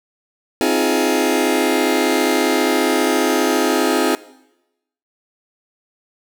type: chord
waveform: sawtooth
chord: F minor seventh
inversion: second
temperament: just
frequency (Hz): 261.9 / 314.3 / 349.2 / 419.1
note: C4 / Eb4 / F4 / Ab4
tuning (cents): +2 / +18 / 0 / +16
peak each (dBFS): -16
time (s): 0.61-4.15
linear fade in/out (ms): 0
effects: noise-tail reverb RT60 0.9 s tail -19 dB re dry